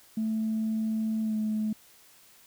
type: tone with pitch glide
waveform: sine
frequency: 220 to 215.6 Hz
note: A3 to A3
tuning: 0 to -35 cents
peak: -25 dBFS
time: 0.17-1.73 s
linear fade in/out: 5 ms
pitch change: -35 cents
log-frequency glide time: 1.22-1.36 s
effects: tanh soft clip ceiling -22 dBFS + white hiss -57 dBFS RMS until 2.46 s